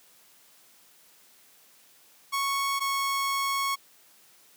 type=tone pair in turn; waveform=sawtooth; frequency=1106 / 1102.2 Hz; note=C#6 / C#6; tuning=-4 / -10 cents; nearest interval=unison; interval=6 cents; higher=first; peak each=-22 dBFS; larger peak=neither; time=2.32-2.8 / 2.8-3.76 s; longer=second; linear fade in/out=20 ms; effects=white hiss -58 dBFS RMS until 4.56 s + high-pass 150 Hz 12 dB/octave